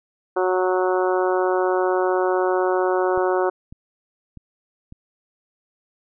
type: harmonic tone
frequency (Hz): 184.3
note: F#3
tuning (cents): -7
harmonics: 2 / 3 / 4 / 5 / 6 / 7 / 8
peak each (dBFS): -20 / -24 / -26 / -28 / -30 / -31 / -32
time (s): 0.36-3.5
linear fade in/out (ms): 10
type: clicks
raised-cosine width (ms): 5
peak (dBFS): -27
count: 4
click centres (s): 3.176 / 3.725 / 4.373 / 4.924
effects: none